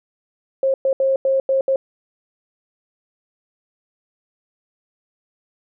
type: tone bursts at uneven times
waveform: sine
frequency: 536 Hz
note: C5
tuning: 42 cents sharp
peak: -14 dBFS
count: 6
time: 0.63-0.74 / 0.85-0.93 / 1-1.16 / 1.25-1.4 / 1.49-1.61 / 1.68-1.76 s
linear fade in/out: 2 ms
effects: none